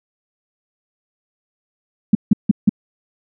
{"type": "tone bursts", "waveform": "sine", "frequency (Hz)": 209.4, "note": "G#3", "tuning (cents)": 15, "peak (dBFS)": -6, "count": 4, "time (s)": [2.13, 2.694], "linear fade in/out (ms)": 5, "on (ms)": 21, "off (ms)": 160, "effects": []}